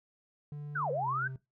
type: tone with pitch glide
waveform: triangle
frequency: 146.83 to 131.57 Hz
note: D3 to C3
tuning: 0 to +10 cents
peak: -36 dBFS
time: 0.52-1.36 s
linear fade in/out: 2 ms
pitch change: -190 cents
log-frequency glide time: 0.89-1.07 s
type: linear two-way sweep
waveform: sine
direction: down then up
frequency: 1597 to 464.5 to 1597 Hz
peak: -30 dBFS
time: 0.75-1.28 s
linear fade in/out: 10 ms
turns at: 0.91 s
effects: noise-tail reverb RT60 0.2 s tail -18 dB re dry